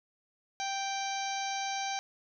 harmonic tone with a mistuned harmonic, 784 Hz, G5, in tune, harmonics 1 / 2 / 3 / 4 / 5 / 6 / 7 / 8, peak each -34 / -43 / -41 / -45 / -43 / -47 / -43 / -44 dBFS, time 0.6-1.99 s, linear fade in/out 0 ms, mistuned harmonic 7, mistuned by +43 cents, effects none

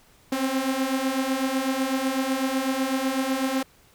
sawtooth beating tone pair, 259.7 / 267.7 Hz, C4 / C4, -13 / +40 cents, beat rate 8 Hz, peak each -24 / -21 dBFS, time 0.32-3.63 s, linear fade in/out 5 ms, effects pink hiss -57 dBFS RMS until 3.94 s

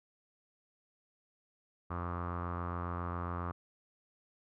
sawtooth tone with low-pass filter, 87.31 Hz, F2, in tune, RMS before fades -38 dBFS, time 1.9-3.52 s, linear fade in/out 10 ms, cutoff 1200 Hz, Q 6.1, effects none

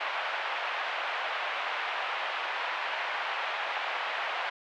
pink band-pass noise, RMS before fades -33 dBFS, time 0-4.5 s, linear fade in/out 10 ms, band 690 to 3000 Hz, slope 24 dB/octave, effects none

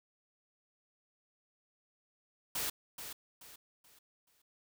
white noise with echo, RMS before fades -36 dBFS, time 2.55-2.7 s, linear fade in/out 5 ms, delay 430 ms, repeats 4, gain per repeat -9 dB, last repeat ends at 4.42 s, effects none

